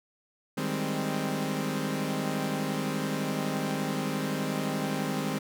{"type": "chord", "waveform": "sawtooth", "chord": "Ab major seventh", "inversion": "second", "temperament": "equal", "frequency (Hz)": [155.56, 196, 207.7, 261.6], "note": ["Eb3", "G3", "Ab3", "C4"], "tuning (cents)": [0, 0, 0, 0], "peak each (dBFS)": [-30, -31, -31, -29], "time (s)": [0.57, 5.39], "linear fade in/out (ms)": 10, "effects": []}